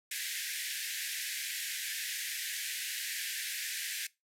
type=band-pass noise; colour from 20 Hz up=pink; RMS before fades=-38 dBFS; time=0.11-4.07 s; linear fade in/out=5 ms; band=1600 to 15000 Hz; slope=96 dB/octave; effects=noise-tail reverb RT60 0.2 s tail -20 dB re dry